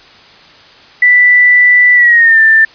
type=tone with pitch glide; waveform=sine; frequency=1975.5 to 1780.4 Hz; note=B6 to A6; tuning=0 to +20 cents; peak=-3 dBFS; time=1.02-2.65 s; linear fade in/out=5 ms; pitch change=-180 cents; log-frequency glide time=1.94-2.4 s; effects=white hiss -39 dBFS RMS until 2.74 s + resampled to 11025 Hz